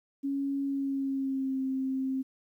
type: tone with pitch glide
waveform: sine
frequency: 277.2 to 264.5 Hz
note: C#4 to C4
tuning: 0 to +19 cents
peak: -28 dBFS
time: 0.23-2.23 s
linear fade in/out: 20 ms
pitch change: -81 cents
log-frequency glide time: 0.65-1.61 s
effects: 11-bit